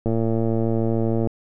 click train, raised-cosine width 2 ms, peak -10 dBFS, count 138, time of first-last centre 0.06-1.272 s, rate 113 Hz, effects none

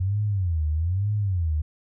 sine tone with vibrato, 89.6 Hz, F2, 45 cents sharp, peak -21 dBFS, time 0-1.62 s, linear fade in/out 10 ms, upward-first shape sine, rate 1.1 Hz, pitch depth 280 cents each way, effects none

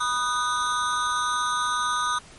square tone with amplitude modulation, 1236 Hz, D#6, 12 cents flat, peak -19 dBFS, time 0-2.19 s, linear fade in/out 10 ms, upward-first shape sine, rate 258 Hz, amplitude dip 100%, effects pink hiss -48 dBFS RMS until 2.38 s + MP3 48 kbps

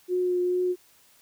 sine tone with vibrato, 360.4 Hz, F#4, 45 cents flat, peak -22 dBFS, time 0.08-0.76 s, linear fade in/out 50 ms, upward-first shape triangle, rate 2.3 Hz, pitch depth 16 cents each way, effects white hiss -59 dBFS RMS until 1.21 s

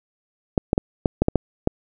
clicks, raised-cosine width 2 ms, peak -3 dBFS, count 8, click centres 0.578 / 0.731 / 0.779 / 1.058 / 1.22 / 1.284 / 1.357 / 1.674 s, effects none

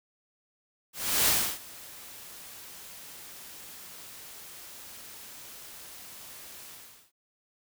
white noise with ADSR envelope, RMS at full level -23 dBFS, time 0.93-7.12 s, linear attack 340 ms, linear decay 310 ms, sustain -23 dB, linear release 430 ms, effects none

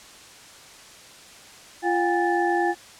sine tone cluster, 345.8 / 721 / 810 / 1749 Hz, F4 / F#5 / G#5 / A6, -17 / -45 / -43 / -11 cents, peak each -23 / -28 / -24 / -28 dBFS, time 1.82-2.75 s, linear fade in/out 50 ms, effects white hiss -46 dBFS RMS until 2.99 s + low-pass 8000 Hz 12 dB/octave

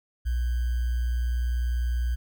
sine tone with sample-and-hold, 60.3 Hz, B1, 41 cents flat, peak -23 dBFS, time 0.25-2.16 s, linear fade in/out 20 ms, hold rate 1575 Hz, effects none

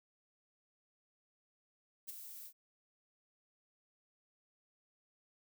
violet noise with ADSR envelope, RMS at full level -42 dBFS, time 2.07-2.53 s, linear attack 24 ms, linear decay 17 ms, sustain -8 dB, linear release 71 ms, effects none

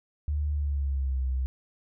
sine tone with pitch glide, 73.9 to 64.71 Hz, D2 to C2, +11 to -19 cents, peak -25 dBFS, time 0.28-1.46 s, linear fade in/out 0 ms, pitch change -230 cents, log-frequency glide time 0.52-1.22 s, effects none

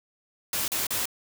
white noise bursts, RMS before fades -28 dBFS, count 3, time 0.53-1.056 s, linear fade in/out 2 ms, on 150 ms, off 38 ms, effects none

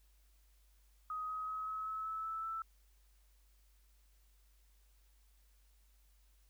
sine tone with pitch steps, 1256 / 1265.5 / 1275 / 1284.6 / 1294.3 / 1304.1 / 1313.9 / 1323.8 Hz, D#6 / D#6 / D#6 / E6 / E6 / E6 / E6 / E6, +16 / +29 / +42 / -45 / -32 / -19 / -6 / +7 cents, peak -38 dBFS, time 1.1-2.62 s, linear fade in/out 2 ms, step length 190 ms, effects added 50 Hz sine -65 dBFS peak until 6.49 s + white hiss -75 dBFS RMS until 6.49 s

